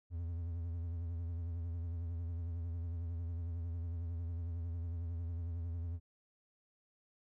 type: tone with vibrato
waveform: triangle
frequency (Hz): 84.5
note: E2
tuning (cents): +43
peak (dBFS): -35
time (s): 0.1-6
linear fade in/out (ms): 50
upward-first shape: triangle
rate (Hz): 11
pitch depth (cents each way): 75
effects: none